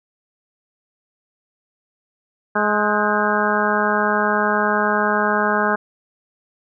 harmonic tone with a mistuned harmonic, 210 Hz, G#3, 19 cents sharp, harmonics 1 / 2 / 3 / 4 / 5 / 6 / 7 / 8, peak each -24 / -24 / -24 / -24 / -24 / -24 / -24 / -24 dBFS, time 2.55-5.76 s, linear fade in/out 10 ms, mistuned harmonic 8, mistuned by -77 cents, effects none

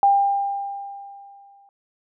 sine tone with exponential decay, 798 Hz, G5, 31 cents sharp, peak -11 dBFS, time 0.03-1.69 s, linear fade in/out 1 ms, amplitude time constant 360 ms, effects none

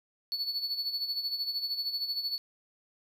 triangle tone with tremolo, 4435 Hz, C#8, in tune, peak -27 dBFS, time 0.32-2.38 s, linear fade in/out 0 ms, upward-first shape sine, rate 13 Hz, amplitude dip 65%, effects none

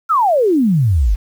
sine exponential sweep, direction down, 1396.9 to 43.65 Hz, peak -10 dBFS, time 0.09-1.16 s, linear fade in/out 20 ms, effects 7-bit

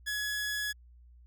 sawtooth tone, 1688 Hz, G#6, 28 cents sharp, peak -28 dBFS, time 0.06-0.73 s, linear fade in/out 20 ms, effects added 60 Hz sine -53 dBFS peak until 1.26 s

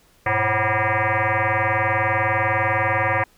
sine tone with frequency modulation, 550 Hz, C#5, 14 cents flat, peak -17 dBFS, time 0.26-3.24 s, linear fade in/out 5 ms, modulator 216 Hz, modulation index 7.5, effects pink hiss -57 dBFS RMS until 3.37 s

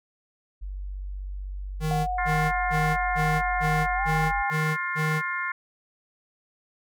sine tone, 47.95 Hz, G1, 37 cents flat, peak -31 dBFS, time 0.61-4.43 s, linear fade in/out 20 ms
square tone bursts, 155.56 Hz, D#3, in tune, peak -25 dBFS, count 8, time 1.8-5.22 s, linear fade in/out 50 ms, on 270 ms, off 180 ms
sine tone with pitch glide, 730 to 805.3 Hz, F#5 to G5, -24 to +46 cents, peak -26 dBFS, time 1.91-4.5 s, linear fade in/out 0 ms, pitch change +170 cents, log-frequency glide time 3.95-4.05 s
harmonic tone, 353.4 Hz, F4, 21 cents sharp, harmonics 3 / 4 / 5 / 6, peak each -32 / -32 / -32 / -32 dBFS, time 2.18-5.52 s, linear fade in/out 5 ms
effects none

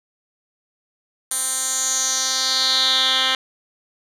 10% pulse tone with band-pass filter sweep, 261.6 Hz, C4, in tune, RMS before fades -20 dBFS, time 1.31-3.35 s, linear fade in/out 2 ms, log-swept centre 9500 to 2900 Hz, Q 3.9, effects none

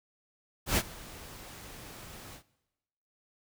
pink noise with ADSR envelope, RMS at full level -25 dBFS, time 0.66-2.43 s, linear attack 110 ms, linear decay 53 ms, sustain -22 dB, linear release 92 ms, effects noise-tail reverb RT60 1.0 s tail -20 dB re dry

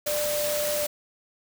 sine tone in noise, 593 Hz, D5, 17 cents sharp, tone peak -26 dBFS, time 0.06-0.87 s, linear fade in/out 10 ms, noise white, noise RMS -30 dBFS, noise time 0.06-0.87 s, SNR +1 dB, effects none

